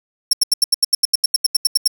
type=tone bursts; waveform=25% pulse; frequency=5440 Hz; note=F8; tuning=46 cents flat; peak=-5 dBFS; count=16; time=0.31-1.877 s; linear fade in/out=5 ms; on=22 ms; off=81 ms; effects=7-bit